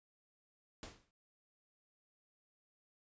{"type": "noise with exponential decay", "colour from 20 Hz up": "pink", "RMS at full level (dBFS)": -45, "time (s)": [0.83, 1.11], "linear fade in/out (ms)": 1, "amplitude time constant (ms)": 59, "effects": ["resampled to 16000 Hz"]}